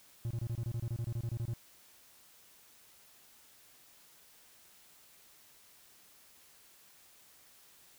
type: tone bursts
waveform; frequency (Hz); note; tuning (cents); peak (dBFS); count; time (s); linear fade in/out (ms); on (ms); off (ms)
triangle; 116.9; A#2; +5; -31; 16; 0.25-1.536; 0; 56; 26
effects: white hiss -61 dBFS RMS until 7.98 s